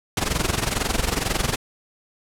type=noise with amplitude modulation; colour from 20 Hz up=pink; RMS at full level=-20 dBFS; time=0.17-1.56 s; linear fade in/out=2 ms; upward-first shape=sine; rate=22.1 Hz; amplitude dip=80%; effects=low-pass 11000 Hz 12 dB/octave